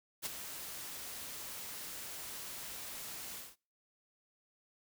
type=noise with ADSR envelope; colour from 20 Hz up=white; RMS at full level=-36 dBFS; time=0.22-3.56 s; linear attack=39 ms; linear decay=13 ms; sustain=-9 dB; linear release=200 ms; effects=noise-tail reverb RT60 0.4 s tail -26 dB re dry